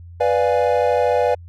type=chord; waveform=triangle; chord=B diminished seventh; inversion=none; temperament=equal; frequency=493.9 / 587.3 / 698.5 / 830.6 Hz; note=B4 / D5 / F5 / Ab5; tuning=0 / 0 / 0 / 0 cents; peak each=-16 / -18 / -20 / -21 dBFS; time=0.2-1.35 s; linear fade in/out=10 ms; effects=added 86 Hz sine -36 dBFS peak until 1.48 s